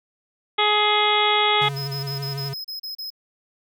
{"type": "harmonic tone", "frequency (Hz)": 419.8, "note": "G#4", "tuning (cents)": 19, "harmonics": [1, 2, 3, 4, 5, 6, 7, 8, 9], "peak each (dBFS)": [-25, -22, -24, -34, -24, -31, -32, -22, -30], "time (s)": [0.58, 1.69], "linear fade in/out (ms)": 10}
{"type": "tone with vibrato", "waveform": "square", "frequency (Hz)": 138.59, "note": "C#3", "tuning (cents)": 0, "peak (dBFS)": -28, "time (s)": [1.61, 2.54], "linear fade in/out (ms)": 10, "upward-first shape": "sine", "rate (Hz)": 12, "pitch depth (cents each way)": 32}
{"type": "tone bursts", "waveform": "square", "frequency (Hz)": 5110, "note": "D#8", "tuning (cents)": 45, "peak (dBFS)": -30, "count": 9, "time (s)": [1.76, 3.104], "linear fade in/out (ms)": 10, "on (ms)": 120, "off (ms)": 33}
{"effects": []}